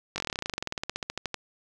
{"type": "slowing click train", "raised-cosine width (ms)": 0.2, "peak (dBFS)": -13, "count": 27, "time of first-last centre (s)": [0.16, 1.343], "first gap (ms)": 20, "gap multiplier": 1.06, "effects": []}